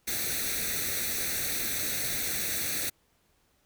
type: noise with comb filter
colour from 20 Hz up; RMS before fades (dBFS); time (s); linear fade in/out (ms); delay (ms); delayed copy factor
white; -31; 0.07-2.9; 10; 0.49; +0.75
effects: pink hiss -69 dBFS RMS until 3.65 s